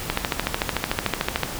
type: click train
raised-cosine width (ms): 0.3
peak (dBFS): -4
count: 19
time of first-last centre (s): 0.1-1.433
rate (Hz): 13.5
effects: pink hiss -32 dBFS RMS until 1.59 s